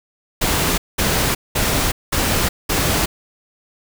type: noise bursts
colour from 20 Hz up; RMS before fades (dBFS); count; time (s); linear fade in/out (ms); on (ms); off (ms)
pink; -18; 5; 0.41-3.06; 10; 370; 200
effects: none